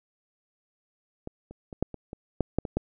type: clicks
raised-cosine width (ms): 2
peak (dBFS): -22 / -30 / -26 / -11 / -24 / -24 / -10 / -10 / -19 / -12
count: 10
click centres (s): 1.274 / 1.51 / 1.728 / 1.826 / 1.943 / 2.131 / 2.407 / 2.586 / 2.652 / 2.77
effects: none